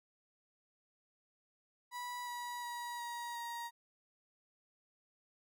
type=tone with pitch steps; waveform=35% pulse; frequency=979 / 969.4 / 960 / 950.6 / 941.3 Hz; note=B5 / B5 / B5 / A#5 / A#5; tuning=-15 / -32 / -49 / +34 / +17 cents; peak=-39 dBFS; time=1.91-3.71 s; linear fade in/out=50 ms; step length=360 ms; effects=none